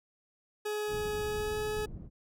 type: tone with pitch glide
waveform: 40% pulse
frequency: 421.5 to 425.4 Hz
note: G#4 to G#4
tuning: +26 to +42 cents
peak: -31 dBFS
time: 0.65-1.86 s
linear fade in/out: 10 ms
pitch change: +16 cents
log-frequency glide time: 1.24-1.59 s
type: low-pass noise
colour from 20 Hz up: pink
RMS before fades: -42 dBFS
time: 0.87-2.1 s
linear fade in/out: 50 ms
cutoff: 220 Hz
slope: 12 dB/octave
effects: none